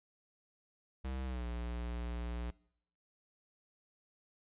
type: tone with pitch glide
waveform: square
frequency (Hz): 65.41 to 59.29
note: C2 to A#1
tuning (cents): 0 to +30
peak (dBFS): -38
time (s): 1.04-2.51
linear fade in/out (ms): 10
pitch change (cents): -170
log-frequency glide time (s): 1.25-1.46
effects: noise-tail reverb RT60 0.7 s tail -23 dB re dry + resampled to 8000 Hz